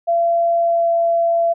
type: tone with pitch glide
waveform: sine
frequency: 680 to 675.7 Hz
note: F5 to E5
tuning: -46 to +43 cents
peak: -13 dBFS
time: 0.07-1.54 s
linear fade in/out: 20 ms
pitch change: -11 cents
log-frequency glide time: 0.59-0.89 s
effects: none